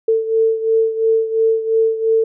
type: beating tone pair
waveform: sine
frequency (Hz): 446.5 / 449.4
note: A4 / A4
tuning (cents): +25 / +37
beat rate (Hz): 2.9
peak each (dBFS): -14 / -19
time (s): 0.08-2.24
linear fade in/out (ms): 5
effects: none